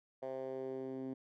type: tone with band-pass filter sweep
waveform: 10% pulse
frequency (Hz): 132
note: C3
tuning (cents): +16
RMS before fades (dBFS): -42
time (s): 0.22-1.14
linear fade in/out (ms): 10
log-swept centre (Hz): 580 to 270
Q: 2.8
effects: none